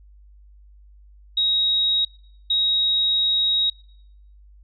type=tone bursts at uneven times; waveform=sine; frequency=3793 Hz; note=A#7; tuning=29 cents sharp; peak=-17 dBFS; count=2; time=1.37-2.05 / 2.5-3.7 s; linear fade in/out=5 ms; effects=noise-tail reverb RT60 0.8 s tail -26 dB re dry + added 50 Hz sine -46 dBFS peak until 4.63 s